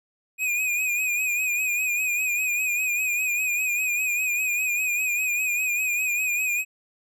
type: tone with vibrato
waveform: square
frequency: 2474 Hz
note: D#7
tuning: 10 cents flat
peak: -23 dBFS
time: 0.38-6.65 s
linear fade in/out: 50 ms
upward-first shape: sine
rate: 5 Hz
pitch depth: 56 cents each way
effects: none